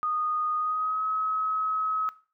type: tone with pitch glide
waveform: sine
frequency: 1235 to 1279.3 Hz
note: D#6 to D#6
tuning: -13 to +48 cents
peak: -25 dBFS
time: 0.03-2.09 s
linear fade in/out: 0 ms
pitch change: +61 cents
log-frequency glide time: 0.57-1.03 s
effects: noise-tail reverb RT60 0.4 s tail -19 dB re dry